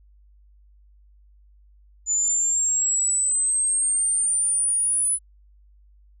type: exponential sweep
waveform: sine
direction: up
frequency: 6990 to 10040 Hz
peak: -19 dBFS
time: 2.06-5.19 s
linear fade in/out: 50 ms
effects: added 50 Hz sine -51 dBFS peak until 6.2 s